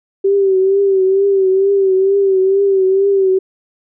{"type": "tone with vibrato", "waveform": "sine", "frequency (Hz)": 387.6, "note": "G4", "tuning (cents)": -20, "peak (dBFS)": -9, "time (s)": [0.24, 3.39], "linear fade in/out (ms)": 10, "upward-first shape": "triangle", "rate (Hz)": 2.2, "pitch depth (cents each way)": 62, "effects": []}